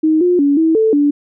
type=tone with pitch steps; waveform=sine; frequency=313.8 / 356.3 / 284.2 / 322.8 / 441 / 289.6 Hz; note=D#4 / F4 / C#4 / E4 / A4 / D4; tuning=+15 / +35 / +43 / -36 / +4 / -24 cents; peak=-9 dBFS; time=0.03-1.11 s; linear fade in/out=10 ms; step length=180 ms; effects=none